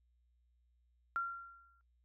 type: tone with exponential decay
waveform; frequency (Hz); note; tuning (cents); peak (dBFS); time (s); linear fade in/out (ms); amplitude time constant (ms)
sine; 1377; F6; -25; -31; 1.16-1.81; 0; 140
effects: noise-tail reverb RT60 0.1 s tail -22 dB re dry + added 60 Hz sine -70 dBFS peak until 2.04 s